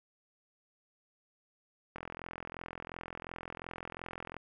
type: click train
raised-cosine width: 0.5 ms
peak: -26 dBFS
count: 104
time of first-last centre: 1.96-4.367 s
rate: 42.8 Hz
effects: none